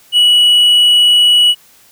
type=tone; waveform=triangle; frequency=2934 Hz; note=F#7; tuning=15 cents flat; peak=-4 dBFS; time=0.12-1.55 s; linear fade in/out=50 ms; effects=white hiss -46 dBFS RMS until 1.91 s